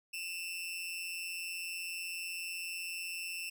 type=tone with amplitude modulation; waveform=sawtooth; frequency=2676 Hz; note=E7; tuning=25 cents sharp; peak=-32 dBFS; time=0.13-3.5 s; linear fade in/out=10 ms; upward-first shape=sine; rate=176 Hz; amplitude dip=65%; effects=none